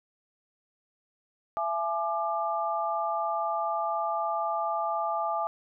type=tone cluster; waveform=sine; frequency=671 / 847 / 1190 Hz; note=E5 / G#5 / D6; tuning=+31 / +34 / +22 cents; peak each=-31 dBFS; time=1.57-5.47 s; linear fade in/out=0 ms; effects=none